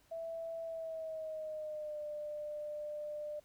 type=tone with pitch glide; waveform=sine; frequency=659.3 to 597.6 Hz; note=E5 to D5; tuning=0 to +30 cents; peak=-39 dBFS; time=0.11-3.4 s; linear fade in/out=10 ms; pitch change=-170 cents; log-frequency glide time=0.63-2.03 s; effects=pink hiss -69 dBFS RMS until 3.44 s